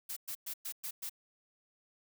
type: noise bursts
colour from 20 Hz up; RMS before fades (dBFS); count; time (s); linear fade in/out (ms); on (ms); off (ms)
blue; -40; 6; 0.09-1.096; 10; 76; 110
effects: none